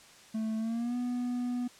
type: tone with pitch glide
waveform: triangle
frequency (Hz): 220 to 245.5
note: A3 to B3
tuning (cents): 0 to -10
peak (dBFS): -28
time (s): 0.34-1.68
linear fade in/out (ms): 10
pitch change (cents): +190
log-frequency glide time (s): 0.58-0.96
effects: white hiss -55 dBFS RMS until 1.79 s + low-pass 8000 Hz 12 dB/octave